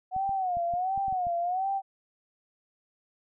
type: tone with vibrato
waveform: sine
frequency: 734 Hz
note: F#5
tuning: 14 cents flat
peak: -26 dBFS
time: 0.11-1.82 s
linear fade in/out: 50 ms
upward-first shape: sine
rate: 1.4 Hz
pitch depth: 120 cents each way
type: clicks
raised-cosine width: 5 ms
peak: -32 dBFS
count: 8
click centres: 0.164 / 0.293 / 0.57 / 0.738 / 0.977 / 1.082 / 1.126 / 1.269 s
effects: none